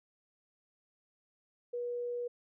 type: tone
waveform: sine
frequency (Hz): 483.6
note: B4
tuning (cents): -36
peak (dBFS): -34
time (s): 1.73-2.28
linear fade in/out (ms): 10
effects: none